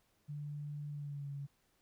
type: tone with pitch glide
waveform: sine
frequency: 146.83 to 140.93 Hz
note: D3 to C#3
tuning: 0 to +29 cents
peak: -40 dBFS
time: 0.28-1.47 s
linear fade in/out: 20 ms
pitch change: -71 cents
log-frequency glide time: 0.9-1.29 s
effects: pink hiss -75 dBFS RMS until 1.81 s